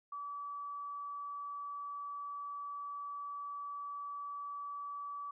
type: tone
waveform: sine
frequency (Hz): 1149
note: D6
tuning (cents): -38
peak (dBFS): -40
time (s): 0.12-5.31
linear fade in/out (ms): 5
effects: none